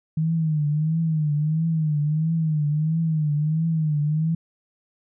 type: tone with vibrato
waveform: sine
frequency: 155.6 Hz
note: D#3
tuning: in tune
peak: -19 dBFS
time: 0.17-4.35 s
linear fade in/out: 5 ms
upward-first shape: triangle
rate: 1.5 Hz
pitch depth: 110 cents each way
effects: none